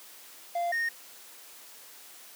triangle tone pair in turn, 692 / 1847.4 Hz, F5 / A#6, -16 / -16 cents, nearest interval octave + perfect fourth, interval 1700 cents, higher second, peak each -25 / -25 dBFS, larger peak neither, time 0.55-0.72 / 0.72-0.89 s, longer neither, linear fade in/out 5 ms, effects white hiss -50 dBFS RMS until 2.35 s + high-pass 300 Hz 12 dB/octave

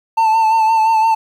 triangle tone with vibrato, 888 Hz, A5, 16 cents sharp, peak -8 dBFS, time 0.17-1.15 s, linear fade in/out 10 ms, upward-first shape sine, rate 5.8 Hz, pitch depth 34 cents each way, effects 8-bit

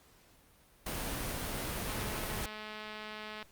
pink noise, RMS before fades -37 dBFS, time 0.86-2.46 s, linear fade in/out 5 ms
click train, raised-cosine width 0.3 ms, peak -28 dBFS, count 332, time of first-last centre 1.88-3.427 s, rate 214 Hz
effects pink hiss -63 dBFS RMS until 3.51 s + Opus 48 kbps

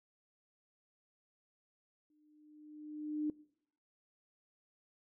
sine tone with exponential growth, 302 Hz, D4, 48 cents sharp, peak -31 dBFS, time 2.1-3.3 s, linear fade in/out 2 ms, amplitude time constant 260 ms, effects noise-tail reverb RT60 0.7 s tail -22 dB re dry

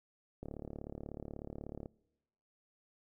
click train, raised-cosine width 2 ms, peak -30 dBFS, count 53, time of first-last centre 0.43-1.859 s, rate 36.4 Hz, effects noise-tail reverb RT60 1.0 s tail -25 dB re dry

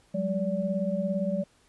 sine tone cluster, 183.9 / 201.4 / 577 Hz, F#3 / G3 / D5, -10 / +47 / -31 cents, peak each -30 dBFS, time 0.14-1.44 s, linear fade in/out 10 ms, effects pink hiss -63 dBFS RMS until 1.68 s + resampled to 24000 Hz

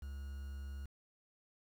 triangle tone with quantisation, 69.2 Hz, C#2, 2 cents flat, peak -40 dBFS, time 0.02-0.86 s, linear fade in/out 5 ms, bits 10, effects none

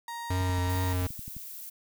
35% pulse tone, 937 Hz, A#5, 9 cents sharp, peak -34 dBFS, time 0.08-0.93 s, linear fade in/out 2 ms
square tone with vibrato, 91.3 Hz, F#2, 23 cents flat, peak -27 dBFS, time 0.3-1.07 s, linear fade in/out 5 ms, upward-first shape triangle, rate 2.4 Hz, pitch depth 27 cents each way
click train, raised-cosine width 5 ms, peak -30 dBFS, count 12, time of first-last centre 0.41-1.367 s, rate 11.5 Hz
violet noise, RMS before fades -42 dBFS, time 0.69-1.7 s, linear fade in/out 10 ms
effects none

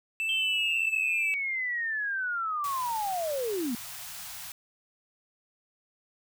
triangle tone with pitch glide, 2647 to 2629 Hz, E7 to E7, +7 to -5 cents, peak -26 dBFS, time 0.2-1.34 s, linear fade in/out 0 ms, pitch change -12 cents, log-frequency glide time 0.42-0.7 s
sine linear sweep, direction down, 3154 to 220 Hz, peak -28 dBFS, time 0.29-3.75 s, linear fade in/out 2 ms
white band-stop noise, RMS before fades -41 dBFS, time 2.64-4.52 s, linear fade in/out 2 ms, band 180 to 630 Hz, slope 96 dB/octave
effects none

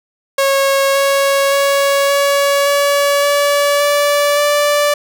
sawtooth tone with pitch steps, 548 / 553.1 / 558.2 / 563.4 / 568.6 / 573.9 / 579.2 / 584.6 Hz, C#5 / C#5 / C#5 / C#5 / C#5 / D5 / D5 / D5, -20 / -4 / +12 / +28 / +44 / -40 / -24 / -8 cents, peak -7 dBFS, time 0.38-4.94 s, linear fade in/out 5 ms, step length 570 ms, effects none

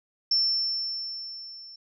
sine tone with level ramp, 5380 Hz, E8, 34 cents sharp, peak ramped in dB -19 to -43 dBFS, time 0.31-1.76 s, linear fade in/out 5 ms, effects none

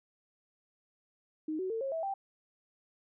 sine tone with pitch steps, 311.1 / 374.3 / 450.2 / 541.7 / 651.6 / 783.9 Hz, D#4 / F#4 / A4 / C#5 / E5 / G5, 0 / +20 / +40 / -40 / -20 / 0 cents, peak -32 dBFS, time 1.48-2.14 s, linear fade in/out 5 ms, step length 110 ms, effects none

